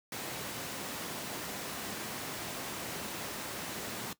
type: high-pass noise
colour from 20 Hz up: pink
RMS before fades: -40 dBFS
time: 0.12-4.13 s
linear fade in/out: 2 ms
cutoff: 160 Hz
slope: 12 dB/octave
effects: noise-tail reverb RT60 0.1 s tail -17 dB re dry